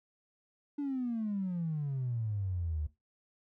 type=exponential sweep; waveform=triangle; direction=down; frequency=293.7 to 73 Hz; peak=-28 dBFS; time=0.78-2.87 s; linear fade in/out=10 ms; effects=noise-tail reverb RT60 0.2 s tail -19 dB re dry + tanh soft clip ceiling -29 dBFS